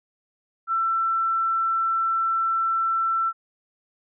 sine tone, 1340 Hz, E6, 28 cents sharp, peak -20 dBFS, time 0.67-3.33 s, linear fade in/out 50 ms, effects none

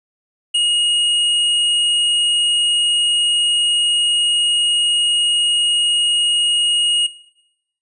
sine tone with tanh clipping, 2874 Hz, F7, 49 cents sharp, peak -14 dBFS, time 0.54-7.07 s, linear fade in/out 10 ms, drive 18 dB, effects noise-tail reverb RT60 0.8 s tail -18 dB re dry + resampled to 22050 Hz

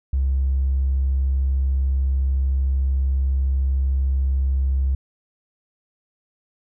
triangle tone, 66.8 Hz, C2, 36 cents sharp, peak -13 dBFS, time 0.13-4.95 s, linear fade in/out 5 ms, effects tanh soft clip ceiling -15 dBFS

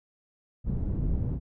pink low-pass noise, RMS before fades -28 dBFS, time 0.64-1.4 s, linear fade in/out 50 ms, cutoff 180 Hz, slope 12 dB/octave, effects none

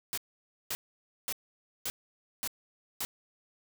white noise bursts, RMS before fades -34 dBFS, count 6, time 0.13-3.05 s, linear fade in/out 0 ms, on 45 ms, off 530 ms, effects none

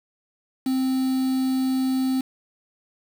triangle tone with quantisation, 261.6 Hz, C4, in tune, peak -18 dBFS, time 0.66-2.21 s, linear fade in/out 5 ms, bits 6, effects none

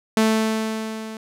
sawtooth tone with level ramp, 220 Hz, A3, in tune, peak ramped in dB -10 to -28 dBFS, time 0.17-1.17 s, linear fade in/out 2 ms, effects low-pass 12000 Hz 12 dB/octave

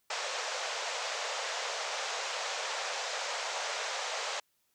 pink band-pass noise, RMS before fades -36 dBFS, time 0.1-4.4 s, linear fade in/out 5 ms, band 490 to 7300 Hz, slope 48 dB/octave, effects white hiss -75 dBFS RMS until 4.74 s

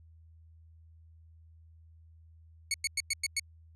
15% pulse tone bursts, 2217 Hz, C#7, in tune, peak -22 dBFS, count 6, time 2.71-3.396 s, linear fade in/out 2 ms, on 31 ms, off 100 ms, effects added 81 Hz sine -54 dBFS peak until 3.75 s + resampled to 32000 Hz

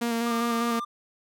sawtooth tone with vibrato, 233.1 Hz, A#3, in tune, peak -21 dBFS, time 0.01-0.8 s, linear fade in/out 10 ms, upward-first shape square, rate 5 Hz, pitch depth 18 cents each way
triangle tone, 1192 Hz, D6, 25 cents sharp, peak -28 dBFS, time 0.26-0.85 s, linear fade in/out 10 ms
effects none

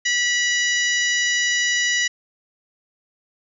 harmonic tone, 976 Hz, B5, 21 cents flat, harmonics 2 / 3 / 4 / 5 / 6 / 7, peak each -20 / -25 / -29 / -32 / -26 / -30 dBFS, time 0.05-2.08 s, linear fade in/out 10 ms, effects none

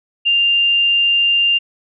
sine tone, 2794 Hz, F7, in tune, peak -11 dBFS, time 0.25-1.59 s, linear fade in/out 20 ms, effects none

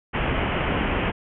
pink low-pass noise, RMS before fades -24 dBFS, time 0.13-1.12 s, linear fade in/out 20 ms, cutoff 3100 Hz, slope 96 dB/octave, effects none

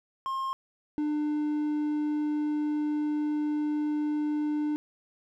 triangle tone pair in turn, 1067 / 299.4 Hz, C6 / D4, +34 / +33 cents, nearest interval octave + minor seventh, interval 2201 cents, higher first, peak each -27 / -24 dBFS, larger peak second, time 0.26-0.53 / 0.98-4.76 s, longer second, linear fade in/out 0 ms, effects none

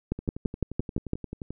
two click trains, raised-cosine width 3 ms, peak -13 / -22 dBFS, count 7 / 16, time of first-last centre 0.12-1.134 / 0.19-1.506 s, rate 5.92 / 11.4 Hz, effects none

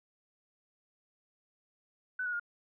sine tone with pitch steps, 1500 / 1459 / 1419.1 Hz, F#6 / F#6 / F6, +23 / -25 / +27 cents, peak -32 dBFS, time 2.19-2.397 s, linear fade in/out 5 ms, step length 69 ms, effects none

